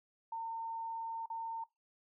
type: tone with dropouts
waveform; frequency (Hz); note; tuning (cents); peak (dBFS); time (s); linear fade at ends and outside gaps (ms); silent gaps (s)
sine; 909; A#5; -44; -37; 0.32-1.64; 5; 1.26-1.3
effects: noise-tail reverb RT60 0.2 s tail -22 dB re dry